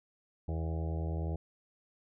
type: harmonic tone with a mistuned harmonic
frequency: 81 Hz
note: E2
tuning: 30 cents flat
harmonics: 1 / 2 / 4 / 5 / 6 / 7 / 8 / 9 / 10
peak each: -33 / -39 / -45 / -47 / -49 / -50 / -51 / -52 / -53 dBFS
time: 0.48-1.36 s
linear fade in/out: 5 ms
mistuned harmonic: 9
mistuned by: -24 cents
effects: none